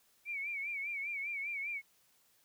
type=tone with vibrato; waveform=sine; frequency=2290 Hz; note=D7; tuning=44 cents flat; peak=-36 dBFS; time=0.25-1.82 s; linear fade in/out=50 ms; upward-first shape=sine; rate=5 Hz; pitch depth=85 cents each way; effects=white hiss -70 dBFS RMS until 2.44 s